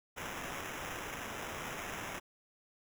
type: noise with sample-and-hold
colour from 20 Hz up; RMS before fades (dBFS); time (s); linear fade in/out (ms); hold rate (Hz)
white; -42; 0.16-2.2; 20; 4410
effects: none